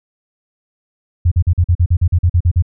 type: tone bursts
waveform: sine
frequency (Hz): 87.31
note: F2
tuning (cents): 0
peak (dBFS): -8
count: 13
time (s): 1.25-2.624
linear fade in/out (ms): 10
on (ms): 66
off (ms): 43
effects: none